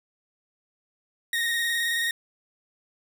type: tone with vibrato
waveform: 30% pulse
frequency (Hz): 1864.7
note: A#6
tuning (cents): 0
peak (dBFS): -21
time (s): 1.33-2.11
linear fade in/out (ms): 2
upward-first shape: square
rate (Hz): 19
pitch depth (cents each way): 22
effects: none